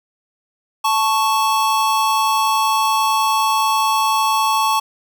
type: tone pair together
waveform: square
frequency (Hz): 877.9 / 1108.7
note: A5 / C#6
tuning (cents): -4 / 0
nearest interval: major third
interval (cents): 404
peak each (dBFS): -18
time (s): 0.84-4.8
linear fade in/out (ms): 10
effects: none